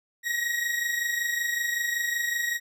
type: tone pair together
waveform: 40% pulse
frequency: 1891 / 1916.3 Hz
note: A#6 / A#6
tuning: +24 / +47 cents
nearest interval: unison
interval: 23 cents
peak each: -26 / -31 dBFS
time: 0.23-2.6 s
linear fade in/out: 50 ms
effects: none